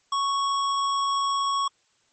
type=tone with hard clipping; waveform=sine; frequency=1108.7 Hz; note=C#6; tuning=in tune; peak=-24 dBFS; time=0.12-1.68 s; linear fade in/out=5 ms; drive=18 dB; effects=white hiss -66 dBFS RMS until 2.12 s + MP3 32 kbps